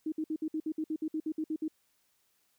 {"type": "tone bursts", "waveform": "sine", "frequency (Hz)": 313.1, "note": "D#4", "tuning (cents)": 11, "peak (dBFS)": -30, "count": 14, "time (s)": [0.06, 1.681], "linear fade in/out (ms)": 5, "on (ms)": 61, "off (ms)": 59, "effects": ["white hiss -73 dBFS RMS until 2.58 s"]}